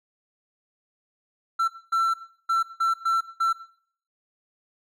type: tone bursts at uneven times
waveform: triangle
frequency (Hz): 1344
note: E6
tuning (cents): +33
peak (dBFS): -18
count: 6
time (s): 1.59-1.68 / 1.92-2.14 / 2.49-2.63 / 2.8-2.94 / 3.05-3.21 / 3.4-3.53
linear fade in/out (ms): 10
effects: noise-tail reverb RT60 0.6 s tail -17 dB re dry